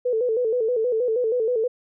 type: tone with vibrato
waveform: sine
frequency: 468.8 Hz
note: A#4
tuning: 10 cents sharp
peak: -19 dBFS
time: 0.05-1.68 s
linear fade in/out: 10 ms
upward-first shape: square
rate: 6.3 Hz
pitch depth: 97 cents each way
effects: none